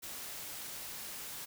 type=noise; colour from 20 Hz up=white; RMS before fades=-44 dBFS; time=0.02-1.46 s; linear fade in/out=20 ms; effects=none